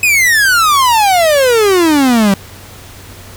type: exponential sweep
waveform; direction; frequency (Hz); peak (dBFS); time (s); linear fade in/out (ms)
45% pulse; down; 2562 to 190.4; -7; 0.03-2.34; 2
effects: added 94 Hz sine -36 dBFS peak until 3.36 s + pink hiss -35 dBFS RMS until 3.36 s